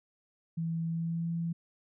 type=tone with pitch glide; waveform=sine; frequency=164.81 to 167.69 Hz; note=E3 to E3; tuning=0 to +30 cents; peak=-30 dBFS; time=0.57-1.53 s; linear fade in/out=10 ms; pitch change=+30 cents; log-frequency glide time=0.86-1.29 s; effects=none